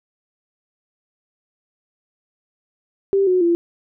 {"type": "tone with pitch steps", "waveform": "sine", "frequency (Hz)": [392.6, 366.3, 341.8], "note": ["G4", "F#4", "F4"], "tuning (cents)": [3, -17, -37], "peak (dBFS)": -13, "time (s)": [3.13, 3.55], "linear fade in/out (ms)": 0, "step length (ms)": 140, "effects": []}